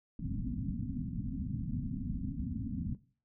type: low-pass noise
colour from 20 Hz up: white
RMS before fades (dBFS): -37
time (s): 0.19-2.95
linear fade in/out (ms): 2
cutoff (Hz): 270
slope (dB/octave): 96
effects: noise-tail reverb RT60 0.4 s tail -17 dB re dry